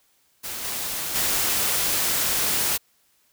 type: noise with level steps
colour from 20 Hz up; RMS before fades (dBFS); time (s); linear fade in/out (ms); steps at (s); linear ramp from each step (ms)
white; -32 / -29 / -23; 0.43-2.78; 20; 0.63 / 1.14; 20
effects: white hiss -64 dBFS RMS until 3.32 s